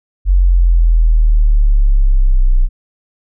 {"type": "exponential sweep", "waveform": "sine", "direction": "down", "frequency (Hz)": [46.25, 30.26], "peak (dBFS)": -6, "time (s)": [0.25, 2.69], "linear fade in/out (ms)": 50, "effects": []}